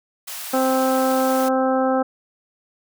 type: high-pass noise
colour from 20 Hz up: white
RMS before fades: -32 dBFS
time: 0.27-1.49 s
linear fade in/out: 10 ms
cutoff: 630 Hz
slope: 24 dB/octave
type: harmonic tone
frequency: 261.6 Hz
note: C4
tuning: in tune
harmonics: 1 / 2 / 3 / 4 / 5 / 6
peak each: -21 / -20 / -23 / -32 / -27 / -35 dBFS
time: 0.53-2.03 s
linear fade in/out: 10 ms
effects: none